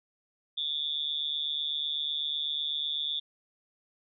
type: tone with amplitude modulation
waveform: sine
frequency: 3520 Hz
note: A7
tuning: in tune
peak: -25 dBFS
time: 0.57-3.2 s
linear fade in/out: 10 ms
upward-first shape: sine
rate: 148 Hz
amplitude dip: 100%
effects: none